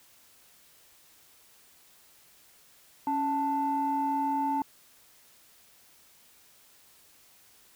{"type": "tone pair together", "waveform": "sine", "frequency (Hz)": [277.6, 881.3], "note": ["C#4", "A5"], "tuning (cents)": [3, 3], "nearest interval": "octave + minor sixth", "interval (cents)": 2000, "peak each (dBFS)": [-30, -26], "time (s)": [3.07, 4.62], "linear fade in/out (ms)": 2, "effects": ["tanh soft clip ceiling -20 dBFS", "white hiss -59 dBFS RMS until 7.75 s"]}